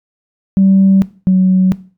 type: tone pair in turn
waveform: sine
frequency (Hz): 193.1 / 186.42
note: G3 / F#3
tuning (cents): -26 / +13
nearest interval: minor second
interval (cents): 61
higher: first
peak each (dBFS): -5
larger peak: neither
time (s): 0.57-1.02 / 1.27-1.72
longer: neither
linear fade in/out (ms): 0
effects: noise-tail reverb RT60 0.4 s tail -19 dB re dry + tanh soft clip ceiling -2 dBFS